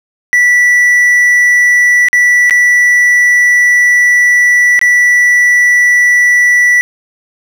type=tone with dropouts; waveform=triangle; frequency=1960 Hz; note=B6; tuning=14 cents flat; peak=-3 dBFS; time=0.33-6.81 s; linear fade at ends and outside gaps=0 ms; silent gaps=2.085-2.13 / 2.497-2.508 / 4.792-4.814 s; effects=none